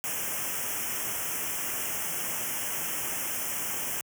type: band-stop noise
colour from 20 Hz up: white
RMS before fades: -32 dBFS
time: 0.04-4.01 s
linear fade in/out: 0 ms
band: 3200 to 5400 Hz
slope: 96 dB/octave
effects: high-pass 80 Hz 12 dB/octave